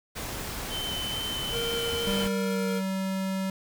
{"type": "noise", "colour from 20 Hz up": "pink", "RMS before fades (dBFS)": -35, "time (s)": [0.15, 2.29], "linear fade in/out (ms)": 20}
{"type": "tone with vibrato", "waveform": "triangle", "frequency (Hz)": 3062, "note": "G7", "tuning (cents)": -41, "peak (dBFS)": -30, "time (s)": [0.69, 2.28], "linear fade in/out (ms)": 50, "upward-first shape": "square", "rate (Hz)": 2.3, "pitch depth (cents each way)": 9}
{"type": "tone", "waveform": "square", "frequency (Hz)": 466.2, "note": "A#4", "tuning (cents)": 0, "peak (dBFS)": -31, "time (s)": [1.51, 2.82], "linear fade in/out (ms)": 50}
{"type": "tone with pitch glide", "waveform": "square", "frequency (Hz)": [196, 191.08], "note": ["G3", "G3"], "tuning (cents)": [0, -44], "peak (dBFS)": -28, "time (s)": [2.07, 3.5], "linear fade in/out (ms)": 2, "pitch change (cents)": -44, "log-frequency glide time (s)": [2.2, 2.71]}
{"effects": []}